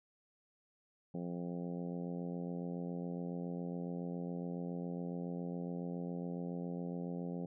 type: harmonic tone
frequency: 87.2 Hz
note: F2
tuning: 2 cents flat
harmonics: 2 / 3 / 4 / 5 / 6 / 7 / 8 / 9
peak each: -40 / -45 / -50 / -49 / -50 / -56 / -57 / -58 dBFS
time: 1.14-7.46 s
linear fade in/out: 5 ms
effects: none